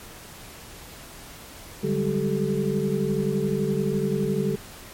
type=tone cluster; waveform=sine; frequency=146 / 191.8 / 203.5 / 385 / 434.3 Hz; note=D3 / G3 / G#3 / G4 / A4; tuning=-10 / -37 / -35 / -31 / -23 cents; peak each=-28 dBFS; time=1.83-4.56 s; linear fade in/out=10 ms; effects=pink hiss -43 dBFS RMS until 4.93 s + MP3 64 kbps